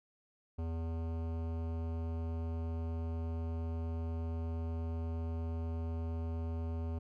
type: tone with hard clipping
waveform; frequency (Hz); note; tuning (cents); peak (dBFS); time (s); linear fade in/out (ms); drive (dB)
sine; 82.2; E2; -4; -37; 0.58-6.99; 10; 17
effects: none